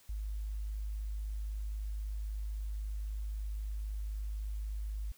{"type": "tone", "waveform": "sine", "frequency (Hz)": 51.91, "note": "G#1", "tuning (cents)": 0, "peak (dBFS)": -35, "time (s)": [0.09, 5.12], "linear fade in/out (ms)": 5, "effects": ["white hiss -63 dBFS RMS until 5.17 s"]}